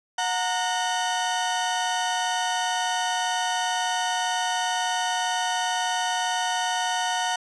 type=tone cluster; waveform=30% pulse; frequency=729 / 922 / 3018 Hz; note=F#5 / A#5 / F#7; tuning=-26 / -19 / +34 cents; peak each=-24 / -25 / -28 dBFS; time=0.18-7.36 s; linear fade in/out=5 ms; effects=resampled to 22050 Hz